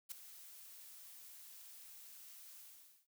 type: noise with ADSR envelope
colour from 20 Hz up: blue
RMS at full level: -42 dBFS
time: 0.09-3.07 s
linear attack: 27 ms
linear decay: 3 ms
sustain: -14 dB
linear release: 470 ms
effects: none